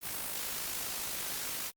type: noise with amplitude modulation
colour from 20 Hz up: white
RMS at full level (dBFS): -35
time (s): 0.01-1.72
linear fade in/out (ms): 50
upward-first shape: sine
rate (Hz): 52.8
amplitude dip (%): 50
effects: Opus 32 kbps